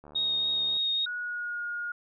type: click train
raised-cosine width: 1 ms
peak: -35 dBFS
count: 55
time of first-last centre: 0.04-0.768 s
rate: 74.2 Hz
type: tone with vibrato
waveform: sine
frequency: 3729 Hz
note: A#7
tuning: in tune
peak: -25 dBFS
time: 0.15-1.06 s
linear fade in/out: 10 ms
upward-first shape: triangle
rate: 3.6 Hz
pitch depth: 11 cents each way
type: tone with pitch glide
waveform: sine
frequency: 1458 to 1429.6 Hz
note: F#6 to F6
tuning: -26 to +40 cents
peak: -31 dBFS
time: 1.06-1.92 s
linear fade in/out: 5 ms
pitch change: -34 cents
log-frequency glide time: 1.18-1.63 s
effects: none